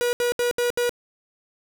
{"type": "tone bursts", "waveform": "45% pulse", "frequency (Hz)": 483.5, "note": "B4", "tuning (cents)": -37, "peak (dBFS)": -20, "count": 5, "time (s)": [0.01, 0.894], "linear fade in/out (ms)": 0, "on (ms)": 120, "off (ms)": 71, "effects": []}